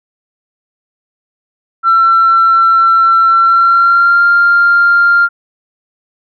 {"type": "tone with pitch glide", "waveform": "sine", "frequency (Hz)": [1348, 1395.5], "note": ["E6", "F6"], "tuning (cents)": [38, -2], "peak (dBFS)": -4, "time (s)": [1.83, 5.29], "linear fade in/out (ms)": 50, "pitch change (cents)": 60, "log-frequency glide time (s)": [3.35, 4.25], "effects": ["tanh soft clip ceiling -1 dBFS"]}